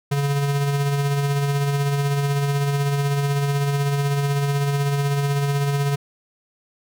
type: tone with tremolo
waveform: square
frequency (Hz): 141.5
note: C#3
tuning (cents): +36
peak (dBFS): -18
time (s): 0.11-5.96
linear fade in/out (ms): 10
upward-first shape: sine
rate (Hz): 16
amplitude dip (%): 35
effects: none